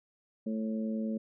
harmonic tone, 110 Hz, A2, in tune, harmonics 2 / 3 / 4 / 5, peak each -31 / -44 / -44 / -42 dBFS, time 0.46-1.18 s, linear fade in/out 10 ms, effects none

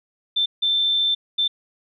sine tone bursts at uneven times, 3553 Hz, A7, 16 cents sharp, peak -17 dBFS, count 3, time 0.36-0.46 / 0.62-1.15 / 1.38-1.48 s, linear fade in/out 10 ms, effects none

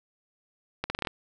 accelerating click train, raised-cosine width 0.3 ms, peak -13 dBFS, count 7, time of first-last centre 0.84-1.072 s, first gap 60 ms, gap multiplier 0.82, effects none

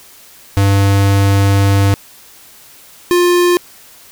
square tone pair in turn, 99 / 352.8 Hz, G2 / F4, +18 / +18 cents, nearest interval octave + minor seventh, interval 2200 cents, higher second, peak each -9 dBFS, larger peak neither, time 0.57-1.94 / 3.11-3.57 s, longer first, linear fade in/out 0 ms, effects white hiss -41 dBFS RMS until 4.11 s

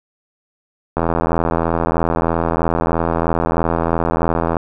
click train, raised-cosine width 1 ms, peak -3 dBFS, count 300, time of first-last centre 0.97-4.568 s, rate 83.1 Hz, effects none

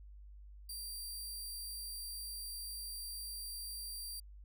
15% pulse tone, 4713 Hz, D8, 5 cents sharp, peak -36 dBFS, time 0.69-4.2 s, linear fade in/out 5 ms, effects added 50 Hz sine -51 dBFS peak until 4.44 s

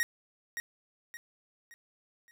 45% pulse tone with echo, 1880 Hz, A#6, 14 cents sharp, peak -26 dBFS, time 0-0.03 s, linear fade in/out 0 ms, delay 570 ms, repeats 4, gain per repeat -8 dB, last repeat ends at 2.31 s, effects none

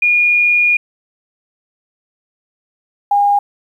sine tone pair in turn, 2434 / 812.3 Hz, D#7 / G#5, -39 / -39 cents, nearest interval octave + perfect fifth, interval 1900 cents, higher first, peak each -9 dBFS, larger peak neither, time 0.02-0.77 / 3.11-3.39 s, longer first, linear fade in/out 5 ms, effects 8-bit

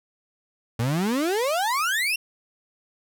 35% pulse exponential sweep, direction up, 110 to 2803 Hz, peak -20 dBFS, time 0.79-2.16 s, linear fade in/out 5 ms, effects none

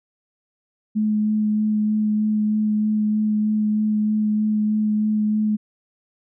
sine tone with vibrato, 213.2 Hz, G#3, 46 cents sharp, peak -17 dBFS, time 0.95-5.57 s, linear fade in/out 20 ms, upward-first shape sine, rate 3.2 Hz, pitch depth 10 cents each way, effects none

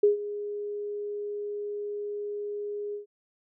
sine tone with ADSR envelope, 412.7 Hz, G#4, 11 cents flat, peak -15 dBFS, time 0.03-3.06 s, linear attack 6 ms, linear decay 130 ms, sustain -16 dB, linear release 120 ms, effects none

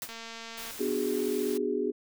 white noise with exponential decay, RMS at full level -33 dBFS, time 0.02-0.19 s, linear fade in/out 1 ms, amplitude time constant 35 ms
click train, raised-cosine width 0.2 ms, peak -25 dBFS, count 142, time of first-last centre 0.09-0.708 s, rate 228 Hz
white noise, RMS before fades -42 dBFS, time 0.57-1.58 s, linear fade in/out 10 ms
sine chord, G# half-diminished seventh, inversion first, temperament just, 249.2 / 299 / 373.8 / 415.3 Hz, B3 / D4 / F#4 / G#4, +16 / +31 / +18 / 0 cents, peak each -34 / -35 / -32 / -30 dBFS, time 0.79-1.92 s, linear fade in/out 20 ms
effects none

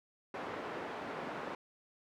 pink band-pass noise, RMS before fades -42 dBFS, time 0.34-1.55 s, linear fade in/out 2 ms, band 300 to 1600 Hz, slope 12 dB/octave, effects none

